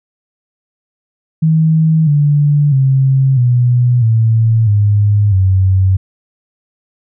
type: tone with pitch steps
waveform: sine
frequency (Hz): 159.3 / 146.08 / 133.95 / 122.84 / 112.64 / 103.29 / 94.72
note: D#3 / D3 / C3 / B2 / A2 / G#2 / F#2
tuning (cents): +41 / -9 / +41 / -9 / +41 / -9 / +41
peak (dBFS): -7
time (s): 1.42-5.97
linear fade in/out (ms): 10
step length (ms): 650
effects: none